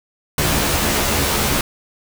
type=noise with comb filter; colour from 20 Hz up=pink; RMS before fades=-18 dBFS; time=0.38-1.61 s; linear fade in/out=2 ms; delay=14 ms; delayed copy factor=+1; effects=none